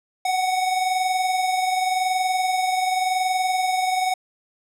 square tone pair together, 742 / 762.9 Hz, F#5 / G5, +5 / -47 cents, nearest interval unison, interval 48 cents, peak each -21 / -29 dBFS, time 0.25-4.14 s, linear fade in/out 5 ms, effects low-pass 12000 Hz 12 dB/octave

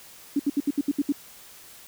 sine tone bursts, 285.1 Hz, C#4, 49 cents sharp, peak -19 dBFS, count 8, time 0.36-1.123 s, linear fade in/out 5 ms, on 35 ms, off 69 ms, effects white hiss -48 dBFS RMS until 1.87 s

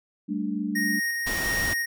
sine chord, G suspended second, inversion none, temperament equal, 196 / 220 / 293.7 Hz, G3 / A3 / D4, 0 / 0 / 0 cents, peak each -30 dBFS, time 0.28-1 s, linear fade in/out 20 ms
square tone with tremolo, 1864.7 Hz, A#6, in tune, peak -25 dBFS, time 0.75-1.86 s, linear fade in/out 10 ms, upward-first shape square, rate 1.4 Hz, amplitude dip 25%
pink noise, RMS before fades -31 dBFS, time 1.26-1.74 s, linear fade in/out 10 ms
effects none

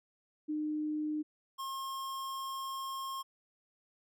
sine / square tone pair in turn, 304.2 / 1073.5 Hz, D#4 / C6, -39 / +44 cents, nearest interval octave + minor seventh, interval 2183 cents, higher second, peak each -32 / -38 dBFS, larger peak first, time 0.48-1.23 / 1.58-3.23 s, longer second, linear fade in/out 20 ms, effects none

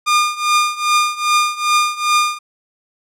sawtooth tone with tremolo, 1211 Hz, D#6, 47 cents flat, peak -6 dBFS, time 0.06-2.39 s, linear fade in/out 20 ms, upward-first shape triangle, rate 2.5 Hz, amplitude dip 90%, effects low-pass 9000 Hz 12 dB/octave

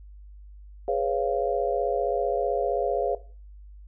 sine chord, C# dominant seventh, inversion second, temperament just, 415.8 / 498.9 / 554.4 / 693 Hz, G#4 / B4 / C#5 / E#5, +2 / +17 / 0 / -14 cents, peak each -28 dBFS, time 0.88-3.15 s, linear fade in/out 2 ms, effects noise-tail reverb RT60 0.4 s tail -17 dB re dry + added 50 Hz sine -43 dBFS peak until 3.87 s

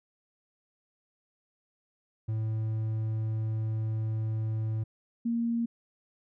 triangle / sine tone pair in turn, 110 / 233.1 Hz, A2 / A#3, 0 / 0 cents, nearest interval octave + minor second, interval 1300 cents, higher second, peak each -26 dBFS, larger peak neither, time 2.28-4.84 / 5.25-5.66 s, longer first, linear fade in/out 10 ms, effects none

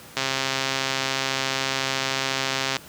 click train, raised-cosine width 0.2 ms, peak -6 dBFS, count 349, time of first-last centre 0.17-2.767 s, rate 134 Hz, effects pink hiss -44 dBFS RMS until 2.88 s + high-pass 100 Hz 12 dB/octave

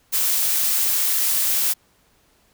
blue noise, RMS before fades -20 dBFS, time 0.12-1.74 s, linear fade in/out 20 ms, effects pink hiss -60 dBFS RMS until 2.53 s

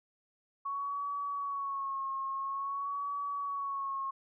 sine tone with vibrato, 1108.7 Hz, C#6, in tune, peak -33 dBFS, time 0.65-4.11 s, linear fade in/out 10 ms, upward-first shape sine, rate 0.49 Hz, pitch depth 45 cents each way, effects none

